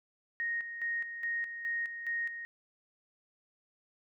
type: tone with tremolo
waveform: sine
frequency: 1864.7 Hz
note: A#6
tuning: in tune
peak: -31 dBFS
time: 0.4-2.45 s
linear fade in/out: 0 ms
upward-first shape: square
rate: 2.4 Hz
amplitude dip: 60%
effects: none